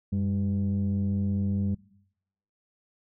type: tone pair together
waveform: sine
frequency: 94.6 / 199.41 Hz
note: F#2 / G3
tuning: +39 / +30 cents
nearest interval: octave + minor second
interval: 1291 cents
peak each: -25 dBFS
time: 0.12-1.75 s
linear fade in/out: 10 ms
effects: noise-tail reverb RT60 0.8 s tail -23 dB re dry + tanh soft clip ceiling -21 dBFS